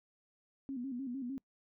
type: tone with vibrato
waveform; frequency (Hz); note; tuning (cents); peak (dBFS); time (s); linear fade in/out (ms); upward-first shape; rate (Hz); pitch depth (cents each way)
sine; 257; C4; -31; -37; 0.69-1.38; 0; square; 6.6; 98
effects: noise-tail reverb RT60 0.1 s tail -25 dB re dry